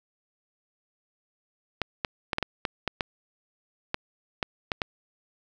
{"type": "clicks", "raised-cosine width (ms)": 0.3, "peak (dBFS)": -10, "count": 12, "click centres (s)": [1.817, 2.048, 2.332, 2.384, 2.427, 2.652, 2.877, 3.008, 3.944, 4.428, 4.718, 4.818], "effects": []}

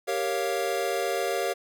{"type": "chord", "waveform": "square", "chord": "G half-diminished seventh", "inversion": "none", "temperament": "equal", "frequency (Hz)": [392, 466.2, 554.4, 698.5], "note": ["G4", "Bb4", "Db5", "F5"], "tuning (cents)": [0, 0, 0, 0], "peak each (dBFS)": -32, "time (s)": [0.07, 1.54], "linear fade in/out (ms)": 20, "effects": []}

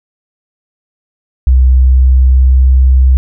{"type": "tone with pitch glide", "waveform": "sine", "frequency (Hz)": [64, 64.86], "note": ["C2", "C2"], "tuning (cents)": [-38, -15], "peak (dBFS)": -3, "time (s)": [1.47, 3.17], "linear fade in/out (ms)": 0, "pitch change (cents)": 23, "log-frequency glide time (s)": [1.64, 2.66], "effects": []}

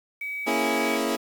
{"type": "tone", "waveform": "sine", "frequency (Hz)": 2276, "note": "C#7", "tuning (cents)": 45, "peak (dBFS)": -29, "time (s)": [0.21, 0.97], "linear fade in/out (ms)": 5}
{"type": "chord", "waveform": "20% pulse", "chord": "A# half-diminished seventh", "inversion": "none", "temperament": "equal", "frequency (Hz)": [233.1, 277.2, 329.6, 415.3], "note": ["A#3", "C#4", "E4", "G#4"], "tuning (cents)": [0, 0, 0, 0], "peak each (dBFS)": -24, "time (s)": [0.46, 1.17], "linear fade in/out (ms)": 20}
{"effects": ["8-bit"]}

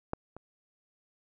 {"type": "clicks", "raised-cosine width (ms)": 1, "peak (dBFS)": [-17, -30], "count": 2, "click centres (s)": [0.134, 0.366], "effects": []}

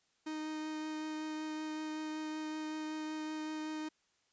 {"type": "tone with vibrato", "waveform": "45% pulse", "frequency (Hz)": 310, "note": "D#4", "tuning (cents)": -6, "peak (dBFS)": -38, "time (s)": [0.26, 3.89], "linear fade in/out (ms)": 10, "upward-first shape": "triangle", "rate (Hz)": 5.3, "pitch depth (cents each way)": 10, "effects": ["white hiss -75 dBFS RMS until 4.32 s", "resampled to 16000 Hz"]}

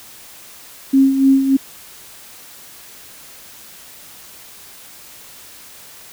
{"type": "tone with tremolo", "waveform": "sine", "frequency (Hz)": 270, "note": "C#4", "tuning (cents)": -45, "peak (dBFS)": -7, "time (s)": [0.93, 1.57], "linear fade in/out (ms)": 10, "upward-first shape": "sine", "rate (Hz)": 3.4, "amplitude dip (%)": 60, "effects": ["white hiss -40 dBFS RMS until 6.12 s"]}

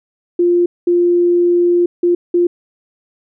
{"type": "tone bursts at uneven times", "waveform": "sine", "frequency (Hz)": 349.6, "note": "F4", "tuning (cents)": 2, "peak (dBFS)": -9, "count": 4, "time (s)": [[0.39, 0.66], [0.87, 1.86], [2.03, 2.15], [2.34, 2.47]], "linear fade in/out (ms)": 5, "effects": []}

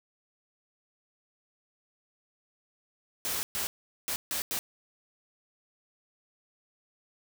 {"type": "noise bursts at uneven times", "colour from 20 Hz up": "white", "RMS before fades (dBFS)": -32, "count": 5, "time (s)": [[3.25, 3.43], [3.55, 3.67], [4.08, 4.16], [4.31, 4.42], [4.51, 4.59]], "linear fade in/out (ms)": 0, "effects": []}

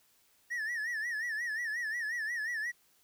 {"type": "tone with vibrato", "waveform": "triangle", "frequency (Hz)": 1823, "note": "A#6", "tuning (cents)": -39, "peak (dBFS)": -31, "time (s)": [0.5, 2.72], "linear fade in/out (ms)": 20, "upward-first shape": "sine", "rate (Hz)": 5.6, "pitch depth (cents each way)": 120, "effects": ["white hiss -68 dBFS RMS until 3.03 s"]}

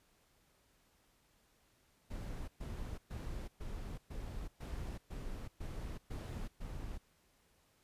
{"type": "noise bursts", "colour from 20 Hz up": "brown", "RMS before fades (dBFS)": -43, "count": 10, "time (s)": [2.1, 6.98], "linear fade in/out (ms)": 10, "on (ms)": 380, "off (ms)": 120, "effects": ["pink hiss -72 dBFS RMS until 7.83 s", "resampled to 32000 Hz"]}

